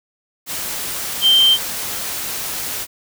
sine tone in noise, 3136 Hz, G7, in tune, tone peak -9 dBFS, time 1.21-1.58 s, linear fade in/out 50 ms, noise white, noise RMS -25 dBFS, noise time 0.46-2.87 s, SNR +13 dB, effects none

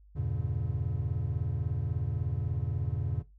triangle chord, E diminished seventh, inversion none, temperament just, 82.41 / 98.89 / 118.67 / 142.4 Hz, E2 / G2 / Bb2 / Db3, 0 / +16 / +31 / +47 cents, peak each -33 dBFS, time 0.15-3.23 s, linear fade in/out 20 ms, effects noise-tail reverb RT60 0.2 s tail -17 dB re dry + added 50 Hz sine -54 dBFS peak until 3.38 s

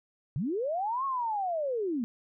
sine linear two-way sweep, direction up then down, 116.54 to 1108.7 to 217.5 Hz, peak -28 dBFS, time 0.36-2.04 s, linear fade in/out 0 ms, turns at 1.05 s, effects none

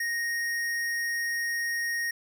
sine tone with tanh clipping, 1864.7 Hz, A#6, in tune, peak -29 dBFS, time 0-2.11 s, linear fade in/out 5 ms, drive 18 dB, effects none

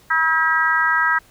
harmonic tone, 321.5 Hz, E4, 43 cents flat, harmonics 3 / 4 / 5 / 6, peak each -23 / -20 / -18 / -22 dBFS, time 0.1-1.19 s, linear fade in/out 10 ms, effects pink hiss -52 dBFS RMS until 1.3 s

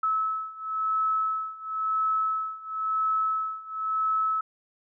sine beating tone pair, 1298 / 1298.97 Hz, E6 / E6, -27 / -26 cents, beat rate 0.97 Hz, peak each -29 / -27 dBFS, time 0.03-4.41 s, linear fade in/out 5 ms, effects none

